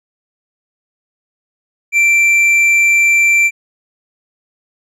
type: tone with tanh clipping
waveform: triangle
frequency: 2349 Hz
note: D7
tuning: in tune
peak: -9 dBFS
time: 1.92-3.51 s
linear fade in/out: 50 ms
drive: 10 dB
effects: none